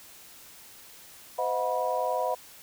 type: tone cluster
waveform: sine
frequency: 511 / 634 / 725 / 976 Hz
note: C5 / D#5 / F#5 / B5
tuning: -41 / +32 / -35 / -21 cents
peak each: -31 dBFS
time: 1.38-2.35 s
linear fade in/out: 10 ms
effects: white hiss -50 dBFS RMS until 2.62 s